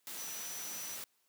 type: tone in noise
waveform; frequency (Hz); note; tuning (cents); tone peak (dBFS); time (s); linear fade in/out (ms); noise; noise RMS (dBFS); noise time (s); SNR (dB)
sine; 5920; F#8; 0; -44; 0.18-0.96; 0; white; -44; 0.07-1.04; -3
effects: white hiss -75 dBFS RMS until 1.28 s + high-pass 150 Hz 12 dB/octave